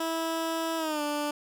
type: tone with pitch glide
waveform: 15% pulse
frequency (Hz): 326.8 to 294.5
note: E4 to D4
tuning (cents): -15 to +5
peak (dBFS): -22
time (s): 0-1.31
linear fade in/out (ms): 5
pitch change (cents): -180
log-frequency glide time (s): 0.77-1.02
effects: none